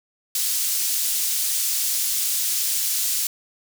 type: high-pass noise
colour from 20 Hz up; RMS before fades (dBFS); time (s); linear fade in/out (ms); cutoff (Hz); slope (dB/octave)
pink; -23; 0.35-3.27; 2; 5900; 12
effects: none